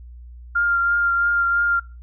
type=tone with vibrato; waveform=sine; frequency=1396.9 Hz; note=F6; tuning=in tune; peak=-16 dBFS; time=0.55-1.8 s; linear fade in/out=10 ms; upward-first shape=triangle; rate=3 Hz; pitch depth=19 cents each way; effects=noise-tail reverb RT60 0.3 s tail -20 dB re dry + added 60 Hz sine -37 dBFS peak until 2.02 s